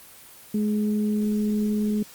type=tone pair together; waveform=sine; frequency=211.4 / 418.9 Hz; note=G#3 / G#4; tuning=+31 / +15 cents; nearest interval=octave; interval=1184 cents; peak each=-21 / -32 dBFS; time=0.54-2.03 s; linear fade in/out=5 ms; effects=white hiss -47 dBFS RMS until 2.14 s + Opus 24 kbps